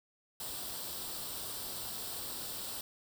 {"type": "noise with comb filter", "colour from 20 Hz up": "white", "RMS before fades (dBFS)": -41, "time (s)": [0.4, 2.81], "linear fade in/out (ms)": 2, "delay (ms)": 0.23, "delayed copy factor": 0.6, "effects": []}